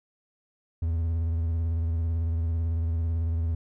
triangle tone with vibrato, 82.41 Hz, E2, in tune, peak -22 dBFS, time 0.82-3.55 s, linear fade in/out 5 ms, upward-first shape square, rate 18 Hz, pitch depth 41 cents each way, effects none

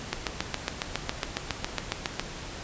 click train, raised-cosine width 0.2 ms, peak -9 dBFS, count 16, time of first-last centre 0.13-2.196 s, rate 7.26 Hz, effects pink hiss -39 dBFS RMS until 2.63 s + resampled to 16000 Hz

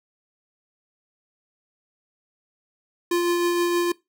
square tone with tremolo, 347.8 Hz, F4, 7 cents flat, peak -19 dBFS, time 3.11-3.92 s, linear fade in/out 5 ms, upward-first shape triangle, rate 6.4 Hz, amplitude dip 30%, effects noise-tail reverb RT60 0.2 s tail -21 dB re dry

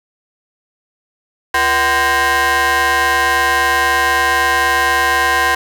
25% pulse ring-modulated tone, 276.2 Hz, C#4, 6 cents flat, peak -5 dBFS, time 1.54-5.55 s, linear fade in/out 5 ms, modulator 1310 Hz, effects none

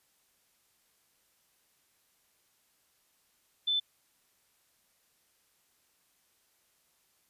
sine tone, 3520 Hz, A7, in tune, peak -26 dBFS, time 3.67-3.8 s, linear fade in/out 10 ms, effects white hiss -71 dBFS RMS until 7.29 s + resampled to 32000 Hz

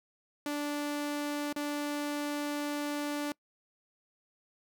sawtooth tone with dropouts, 292.3 Hz, D4, 8 cents flat, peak -28 dBFS, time 0.46-3.32 s, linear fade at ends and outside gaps 2 ms, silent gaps 1.527-1.562 s, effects noise-tail reverb RT60 0.1 s tail -24 dB re dry

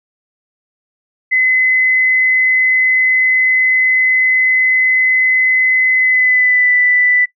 sine tone with pitch glide, 2032 to 1985.6 Hz, B6 to B6, +49 to +9 cents, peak -9 dBFS, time 1.31-7.26 s, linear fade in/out 20 ms, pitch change -40 cents, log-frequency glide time 5.96-6.73 s, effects noise-tail reverb RT60 0.1 s tail -17 dB re dry

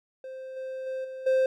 triangle tone with level steps, 523 Hz, C5, 1 cent flat, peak -35 / -31 / -28 / -34 / -18 dBFS, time 0.24-1.46 s, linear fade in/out 2 ms, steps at 0.56 / 0.86 / 1.04 / 1.26 s, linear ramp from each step 10 ms, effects none

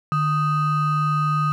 triangle ring-modulated tone, 698.5 Hz, F5, in tune, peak -13 dBFS, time 0.12-1.52 s, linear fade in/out 0 ms, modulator 548 Hz, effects none

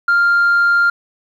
sine tone, 1396.9 Hz, F6, in tune, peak -8 dBFS, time 0.08-0.9 s, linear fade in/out 5 ms, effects tanh soft clip ceiling -8 dBFS + 8-bit

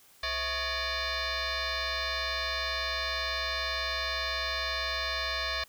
sine tone with frequency modulation, 1236 Hz, D#6, 12 cents flat, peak -29 dBFS, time 0.23-5.64 s, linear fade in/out 5 ms, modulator 586 Hz, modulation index 6, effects white hiss -59 dBFS RMS until 5.68 s

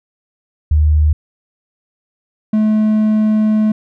sine / triangle tone pair in turn, 76.1 / 215.2 Hz, D#2 / A3, -38 / -38 cents, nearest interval octave + tritone, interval 1800 cents, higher second, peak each -8 dBFS, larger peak neither, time 0.71-1.13 / 2.53-3.72 s, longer second, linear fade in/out 5 ms, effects none

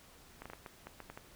clicks, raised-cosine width 0.5 ms, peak -30 dBFS, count 9, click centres 0.42 / 0.456 / 0.5 / 0.534 / 0.662 / 0.87 / 1.003 / 1.1 / 1.175 s, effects pink hiss -59 dBFS RMS until 1.35 s

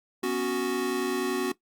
square chord, B suspended second, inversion none, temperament equal, 246.9 / 277.2 / 370 Hz, B3 / C#4 / F#4, 0 / 0 / 0 cents, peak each -34 / -33 / -28 dBFS, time 0.23-1.52 s, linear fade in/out 5 ms, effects noise-tail reverb RT60 0.1 s tail -17 dB re dry + Opus 48 kbps

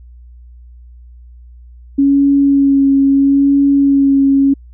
sine tone with vibrato, 277.2 Hz, C#4, in tune, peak -7 dBFS, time 1.98-4.54 s, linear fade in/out 10 ms, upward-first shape sine, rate 0.76 Hz, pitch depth 18 cents each way, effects added 60 Hz sine -35 dBFS peak until 4.73 s

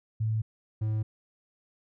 sine / triangle tone pair in turn, 110 / 108.55 Hz, A2 / A2, 0 / -23 cents, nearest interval unison, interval 23 cents, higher first, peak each -25 / -24 dBFS, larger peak second, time 0.2-0.42 / 0.81-1.03 s, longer neither, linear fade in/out 10 ms, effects none

